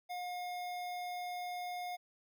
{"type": "tone with notch filter", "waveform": "square", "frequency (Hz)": 716, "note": "F5", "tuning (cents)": 43, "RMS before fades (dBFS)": -41, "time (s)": [0.09, 1.97], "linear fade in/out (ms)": 20, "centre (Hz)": 7900, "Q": 1.6, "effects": []}